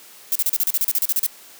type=noise bursts; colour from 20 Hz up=violet; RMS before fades=-19 dBFS; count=14; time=0.32-1.264 s; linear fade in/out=0 ms; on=34 ms; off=36 ms; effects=white hiss -45 dBFS RMS until 1.59 s + high-pass 200 Hz 12 dB/octave